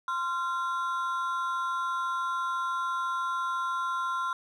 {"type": "ring-modulated tone", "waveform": "triangle", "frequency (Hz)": 1209, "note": "D6", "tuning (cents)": 50, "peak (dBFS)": -23, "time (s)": [0.08, 4.33], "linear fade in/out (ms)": 2, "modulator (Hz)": 167, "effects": []}